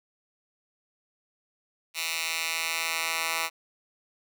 10% pulse tone with high-pass filter sweep, 163.7 Hz, E3, 12 cents flat, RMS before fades -30 dBFS, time 1.94-3.5 s, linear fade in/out 50 ms, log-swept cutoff 2700 to 1500 Hz, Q 1.2, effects none

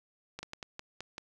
clicks, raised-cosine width 0.2 ms, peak -23 dBFS, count 7, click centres 0.39 / 0.43 / 0.534 / 0.628 / 0.794 / 1.006 / 1.181 s, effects none

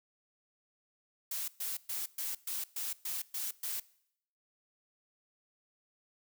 blue noise bursts, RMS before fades -37 dBFS, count 9, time 1.31-3.8 s, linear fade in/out 5 ms, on 170 ms, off 120 ms, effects noise-tail reverb RT60 0.7 s tail -21 dB re dry

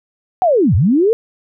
sine linear two-way sweep, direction down then up, 770 to 76.8 to 472.8 Hz, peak -9 dBFS, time 0.42-1.13 s, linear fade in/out 0 ms, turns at 0.75 s, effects none

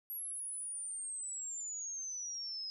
sine exponential sweep, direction down, 11580 to 5050 Hz, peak -39 dBFS, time 0.1-2.7 s, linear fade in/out 0 ms, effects none

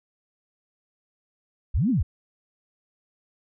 sine linear two-way sweep, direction up then down, 32.81 to 277.2 to 43.91 Hz, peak -19 dBFS, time 1.74-2.03 s, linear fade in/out 10 ms, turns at 1.9 s, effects none

